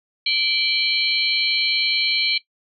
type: tone cluster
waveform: sine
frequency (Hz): 2333 / 2987 / 3205 / 4035 / 4286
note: D7 / F#7 / G7 / B7 / C8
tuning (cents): -12 / +16 / +38 / +36 / +41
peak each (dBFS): -23 / -29 / -25 / -23 / -23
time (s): 0.26-2.38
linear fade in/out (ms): 5
effects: noise-tail reverb RT60 0.1 s tail -17 dB re dry